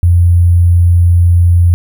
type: tone with sample-and-hold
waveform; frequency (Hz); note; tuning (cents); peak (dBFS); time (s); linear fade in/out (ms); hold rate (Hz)
sine; 87; F2; -6; -4; 0.03-1.74; 0; 11025
effects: none